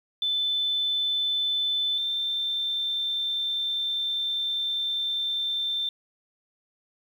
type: tone pair in turn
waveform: sine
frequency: 3520 / 3565 Hz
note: A7 / A7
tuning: 0 / +22 cents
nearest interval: unison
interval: 22 cents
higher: second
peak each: -23 / -25 dBFS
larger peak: first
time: 0.22-1.98 / 1.98-5.89 s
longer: second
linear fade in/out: 2 ms
effects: 9-bit

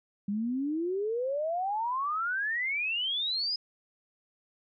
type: exponential sweep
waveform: sine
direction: up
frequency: 197 to 5090 Hz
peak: -28 dBFS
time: 0.28-3.56 s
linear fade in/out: 5 ms
effects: none

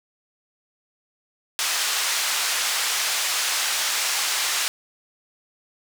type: band-pass noise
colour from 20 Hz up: white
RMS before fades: -24 dBFS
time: 1.59-4.68 s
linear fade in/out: 0 ms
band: 900 to 7200 Hz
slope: 12 dB/octave
effects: none

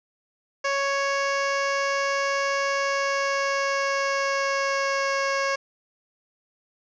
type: tone with pitch glide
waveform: 15% pulse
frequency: 554.4 to 548.7 Hz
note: C#5 to C#5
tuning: 0 to -18 cents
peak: -16 dBFS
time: 0.64-5.56 s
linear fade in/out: 10 ms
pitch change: -18 cents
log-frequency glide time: 2.69-5.16 s
effects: resampled to 16000 Hz + 8-bit

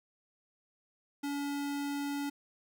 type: tone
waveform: square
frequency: 284.7 Hz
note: C#4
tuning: 46 cents sharp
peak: -34 dBFS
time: 1.23-2.3 s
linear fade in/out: 10 ms
effects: 12-bit

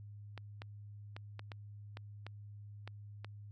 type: clicks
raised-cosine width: 0.3 ms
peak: -30 dBFS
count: 9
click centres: 0.377 / 0.619 / 1.165 / 1.394 / 1.518 / 1.971 / 2.266 / 2.876 / 3.246 s
effects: added 103 Hz sine -48 dBFS peak until 3.51 s

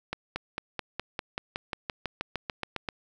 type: accelerating click train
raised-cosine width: 0.3 ms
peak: -15 dBFS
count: 17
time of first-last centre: 0.13-2.888 s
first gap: 230 ms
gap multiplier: 0.96
effects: 9-bit

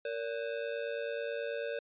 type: ring-modulated tone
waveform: square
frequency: 518 Hz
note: C5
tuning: 17 cents flat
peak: -32 dBFS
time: 0.05-1.79 s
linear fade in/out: 2 ms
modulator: 54.6 Hz
effects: resampled to 8000 Hz

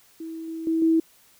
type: tone with level steps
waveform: sine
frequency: 324.9 Hz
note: E4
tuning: 25 cents flat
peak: -32 / -30 / -20 / -16 dBFS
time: 0.2-1 s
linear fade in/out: 5 ms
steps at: 0.48 / 0.67 / 0.82 s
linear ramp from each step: 2 ms
effects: white hiss -57 dBFS RMS until 1.39 s

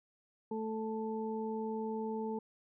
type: harmonic tone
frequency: 220 Hz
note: A3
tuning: in tune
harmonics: 1 / 2 / 4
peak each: -38 / -38 / -43 dBFS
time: 0.51-2.39 s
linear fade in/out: 5 ms
effects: none

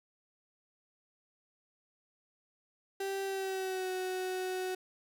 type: tone with pitch glide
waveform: 35% pulse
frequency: 390 to 370.9 Hz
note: G4 to F#4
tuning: -9 to +4 cents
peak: -32 dBFS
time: 3-4.75 s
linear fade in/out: 5 ms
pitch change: -87 cents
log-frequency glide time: 3.24-3.9 s
effects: none

